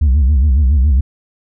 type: tone with vibrato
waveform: sine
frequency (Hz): 69.3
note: C#2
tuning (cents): 0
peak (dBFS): -5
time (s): 0.01-1.01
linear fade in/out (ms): 10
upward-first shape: sine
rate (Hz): 7.2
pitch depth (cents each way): 190
effects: tanh soft clip ceiling -7 dBFS